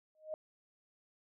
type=tone with exponential growth; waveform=sine; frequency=622.3 Hz; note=D#5; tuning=in tune; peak=-34 dBFS; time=0.15-0.34 s; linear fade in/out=1 ms; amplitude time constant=41 ms; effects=none